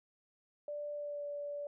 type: tone with pitch glide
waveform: sine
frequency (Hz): 587.3 to 578.9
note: D5 to D5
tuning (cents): 0 to -25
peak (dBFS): -38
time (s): 0.68-1.67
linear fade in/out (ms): 2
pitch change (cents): -25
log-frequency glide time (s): 0.93-1.25
effects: none